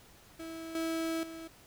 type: tone with level steps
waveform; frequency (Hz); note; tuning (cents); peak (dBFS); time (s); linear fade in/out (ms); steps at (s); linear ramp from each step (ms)
35% pulse; 326.2; E4; -18; -39 / -30 / -41; 0.39-1.48; 10; 0.75 / 1.23; 2
effects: pink hiss -58 dBFS RMS until 1.66 s